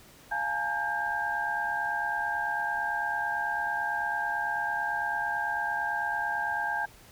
sine tone cluster, 697 / 838 / 907 / 1594 Hz, F5 / G#5 / A#5 / G6, -4 / +15 / -48 / +28 cents, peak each -39 / -32 / -37 / -30 dBFS, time 0.31-6.86 s, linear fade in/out 10 ms, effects pink hiss -54 dBFS RMS until 7.11 s

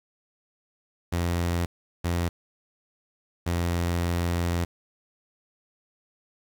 sawtooth tone bursts at uneven times, 86.3 Hz, F2, 20 cents flat, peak -20 dBFS, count 3, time 1.12-1.66 / 2.04-2.29 / 3.46-4.65 s, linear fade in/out 10 ms, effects 8-bit

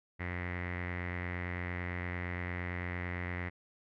sawtooth tone with low-pass filter, 88.8 Hz, F2, 29 cents sharp, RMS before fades -38 dBFS, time 0.19-3.5 s, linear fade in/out 20 ms, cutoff 2000 Hz, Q 8.3, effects none

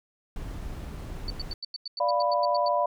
brown noise, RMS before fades -36 dBFS, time 0.36-1.54 s, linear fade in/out 2 ms
sine tone bursts, 4500 Hz, C#8, 25 cents sharp, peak -32 dBFS, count 13, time 1.28-2.683 s, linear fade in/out 2 ms, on 23 ms, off 92 ms
sine chord, B diminished, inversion first, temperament equal, 587.3 / 698.5 / 987.8 Hz, D5 / F5 / B5, 0 / 0 / 0 cents, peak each -26 / -27 / -26 dBFS, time 2-2.86 s, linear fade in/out 5 ms
effects none

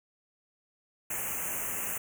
white band-stop noise, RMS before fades -34 dBFS, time 1.1-1.98 s, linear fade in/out 5 ms, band 2900 to 6200 Hz, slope 96 dB/octave, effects none

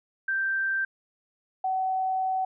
sine tone pair in turn, 1568 / 755.1 Hz, G6 / F#5, 0 / +35 cents, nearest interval octave + minor second, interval 1265 cents, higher first, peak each -24 dBFS, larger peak neither, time 0.28-0.85 / 1.64-2.45 s, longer second, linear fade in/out 5 ms, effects none

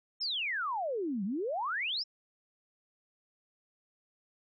sine exponential two-way sweep, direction down then up, 5500 to 183.1 to 5500 Hz, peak -31 dBFS, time 0.2-2.04 s, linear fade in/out 20 ms, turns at 1.24 s, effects none

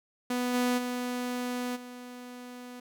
sawtooth tone with level steps, 247.2 Hz, B3, 2 cents sharp, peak -24 / -21 / -27 / -38 dBFS, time 0.3-2.8 s, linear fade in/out 5 ms, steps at 0.53 / 0.77 / 1.75 s, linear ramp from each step 20 ms, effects none

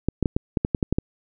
clicks, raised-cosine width 3 ms, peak -7 dBFS, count 10, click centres 0.086 / 0.227 / 0.258 / 0.365 / 0.572 / 0.649 / 0.748 / 0.828 / 0.926 / 0.985 s, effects none

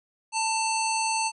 harmonic tone, 890 Hz, A5, 20 cents sharp, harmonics 1 / 3 / 5 / 7 / 9 / 10, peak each -26 / -31 / -33 / -34 / -36 / -36 dBFS, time 0.32-1.32 s, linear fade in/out 50 ms, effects none

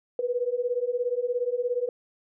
sine beating tone pair, 479.8 / 496.8 Hz, A#4 / B4, +50 / +10 cents, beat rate 17 Hz, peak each -28 / -27 dBFS, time 0.19-1.89 s, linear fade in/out 2 ms, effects none

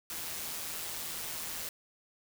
white noise with amplitude modulation, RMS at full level -37 dBFS, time 0.1-1.69 s, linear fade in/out 2 ms, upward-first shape sine, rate 162 Hz, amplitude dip 45%, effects none

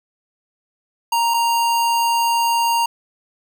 square tone pair in turn, 932.3 / 932.3 Hz, A#5 / A#5, 0 / 0 cents, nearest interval unison, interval 0 cents, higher neither, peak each -16 dBFS, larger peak neither, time 1.12-1.34 / 1.34-2.86 s, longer second, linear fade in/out 5 ms, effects none

